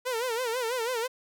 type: tone with vibrato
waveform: sawtooth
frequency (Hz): 480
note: B4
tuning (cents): -49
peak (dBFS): -24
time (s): 0.05-1.08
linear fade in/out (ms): 20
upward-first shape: sine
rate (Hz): 6.1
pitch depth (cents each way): 130
effects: none